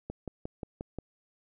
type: click train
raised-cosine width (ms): 2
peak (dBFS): -23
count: 6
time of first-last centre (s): 0.1-0.987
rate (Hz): 5.64
effects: none